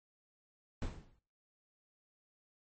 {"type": "noise with exponential decay", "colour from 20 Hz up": "brown", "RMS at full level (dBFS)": -34, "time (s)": [0.82, 1.19], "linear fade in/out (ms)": 1, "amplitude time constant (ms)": 79, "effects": ["noise-tail reverb RT60 0.6 s tail -25 dB re dry", "MP3 32 kbps"]}